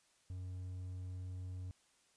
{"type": "tone", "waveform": "triangle", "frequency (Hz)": 91.8, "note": "F#2", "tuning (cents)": -13, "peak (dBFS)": -40, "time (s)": [0.3, 1.71], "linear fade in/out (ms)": 0, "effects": ["white hiss -72 dBFS RMS until 2.16 s", "resampled to 22050 Hz"]}